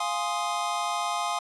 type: chord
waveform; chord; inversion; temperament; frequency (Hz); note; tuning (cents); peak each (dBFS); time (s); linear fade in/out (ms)
square; F minor seventh; none; equal; 698.5 / 830.6 / 1046.5 / 1244.5; F5 / Ab5 / C6 / Eb6; 0 / 0 / 0 / 0; -33; 0-1.39; 5
effects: resampled to 24000 Hz

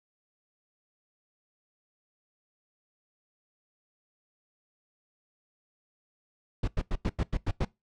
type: noise bursts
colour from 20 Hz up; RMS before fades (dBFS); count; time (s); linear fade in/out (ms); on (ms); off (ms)
brown; -27; 8; 6.63-7.65; 5; 47; 92
effects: noise-tail reverb RT60 0.2 s tail -22 dB re dry + low-pass 5000 Hz 12 dB/octave

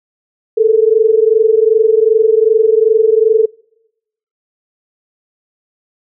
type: tone pair together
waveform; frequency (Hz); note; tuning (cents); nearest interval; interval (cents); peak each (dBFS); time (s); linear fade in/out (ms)
sine; 431.9 / 454.5; A4 / A#4; -32 / -44; minor second; 88; -10; 0.57-3.46; 10
effects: noise-tail reverb RT60 0.9 s tail -26 dB re dry

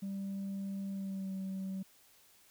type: tone with pitch glide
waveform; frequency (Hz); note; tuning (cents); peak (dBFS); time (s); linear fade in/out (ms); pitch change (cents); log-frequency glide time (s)
sine; 196 to 191.08; G3 to G3; 0 to -44; -34; 0.02-1.83; 10; -44; 0.88-1.33
effects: tanh soft clip ceiling -35 dBFS + white hiss -64 dBFS RMS until 2.5 s

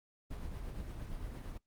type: noise with tremolo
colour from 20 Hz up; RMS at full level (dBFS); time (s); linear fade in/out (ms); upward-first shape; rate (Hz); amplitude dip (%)
brown; -41; 0.3-1.58; 10; sine; 8.7; 35
effects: noise-tail reverb RT60 0.1 s tail -19 dB re dry + Opus 24 kbps

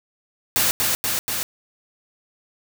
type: noise with echo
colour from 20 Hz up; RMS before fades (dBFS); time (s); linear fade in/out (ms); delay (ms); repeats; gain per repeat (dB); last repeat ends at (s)
white; -19; 0.56-0.71; 0; 240; 3; -2; 1.43
effects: none

